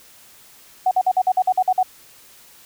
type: tone bursts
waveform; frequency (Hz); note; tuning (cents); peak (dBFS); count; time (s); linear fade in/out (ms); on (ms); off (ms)
sine; 744; F#5; +9; -13; 10; 0.86-1.83; 5; 52; 50
effects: white hiss -48 dBFS RMS until 2.65 s